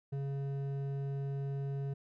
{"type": "tone with hard clipping", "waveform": "triangle", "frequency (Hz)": 138.59, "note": "C#3", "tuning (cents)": 0, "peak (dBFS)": -36, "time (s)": [0.12, 1.94], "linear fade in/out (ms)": 10, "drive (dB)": 12, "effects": []}